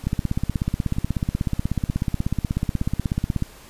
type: two click trains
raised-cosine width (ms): 5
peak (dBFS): -22 / -9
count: 4 / 56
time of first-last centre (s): 0.04-2.818 / 0.07-3.424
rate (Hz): 1.08 / 16.4
effects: pink hiss -46 dBFS RMS until 3.69 s + resampled to 32000 Hz